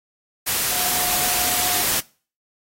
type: tone in noise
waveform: sine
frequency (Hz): 725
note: F#5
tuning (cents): -35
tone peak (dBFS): -30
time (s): 0.7-1.83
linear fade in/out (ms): 20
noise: white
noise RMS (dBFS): -21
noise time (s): 0.46-2.01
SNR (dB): -12
effects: noise-tail reverb RT60 0.4 s tail -23 dB re dry + AAC 48 kbps